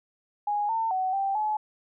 sine tone with pitch steps, 827 / 901 / 750 / 784 / 854 Hz, G#5 / A5 / F#5 / G5 / G#5, -8 / +41 / +23 / 0 / +48 cents, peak -24 dBFS, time 0.47-1.57 s, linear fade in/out 5 ms, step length 220 ms, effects none

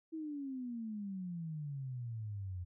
sine exponential sweep, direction down, 326.3 to 87.31 Hz, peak -39 dBFS, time 0.12-2.65 s, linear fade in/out 20 ms, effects none

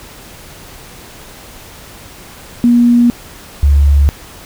sine tone pair in turn, 239.3 / 71.14 Hz, A#3 / C#2, +46 / +45 cents, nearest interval octave + major sixth, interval 2101 cents, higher first, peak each -5 dBFS, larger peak neither, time 2.64-3.1 / 3.63-4.09 s, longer neither, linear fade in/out 0 ms, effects pink hiss -35 dBFS RMS until 4.45 s

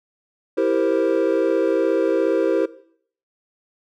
triangle chord, C dominant seventh, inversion first, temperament equal, 329.6 / 392 / 466.2 / 523.3 Hz, E4 / G4 / Bb4 / C5, 0 / 0 / 0 / 0 cents, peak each -20 dBFS, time 0.57-2.66 s, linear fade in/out 10 ms, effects noise-tail reverb RT60 0.6 s tail -18 dB re dry + tanh soft clip ceiling -4 dBFS

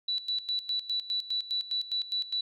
sine tone with tremolo, 3951 Hz, B7, in tune, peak -27 dBFS, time 0.08-2.41 s, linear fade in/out 5 ms, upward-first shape square, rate 4.9 Hz, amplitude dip 80%, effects none

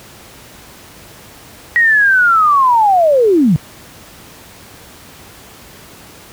sine linear sweep, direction down, 1914 to 141.6 Hz, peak -7 dBFS, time 1.76-3.56 s, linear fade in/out 0 ms, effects pink hiss -38 dBFS RMS until 6.32 s + high-pass 60 Hz 12 dB/octave

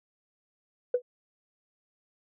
sine tone with exponential decay, 493.9 Hz, B4, in tune, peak -17 dBFS, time 0.94-1.02 s, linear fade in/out 5 ms, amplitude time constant 17 ms, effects tanh soft clip ceiling -15 dBFS

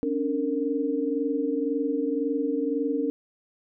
sine tone cluster, 272 / 293.9 / 461.1 Hz, C#4 / D4 / A#4, -33 / +1 / -19 cents, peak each -28 dBFS, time 0.03-3.1 s, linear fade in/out 0 ms, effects none

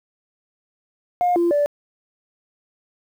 sine tone with pitch steps, 712 / 343.7 / 582 Hz, F5 / F4 / D5, +33 / -28 / -16 cents, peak -14 dBFS, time 1.21-1.66 s, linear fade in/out 0 ms, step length 150 ms, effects tanh soft clip ceiling -12 dBFS + 8-bit

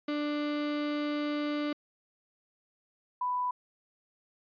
35% pulse / sine tone pair in turn, 295.2 / 992.9 Hz, D4 / B5, +9 / +9 cents, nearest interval octave + major sixth, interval 2100 cents, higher second, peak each -28 dBFS, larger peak neither, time 0.08-1.73 / 3.21-3.51 s, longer first, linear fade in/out 5 ms, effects resampled to 11025 Hz

